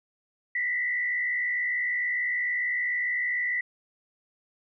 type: tone with frequency modulation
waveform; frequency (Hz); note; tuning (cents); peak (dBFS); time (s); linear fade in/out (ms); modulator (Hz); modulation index
sine; 1975.5; B6; 0; -25; 0.55-3.61; 5; 66.7; 0.89
effects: none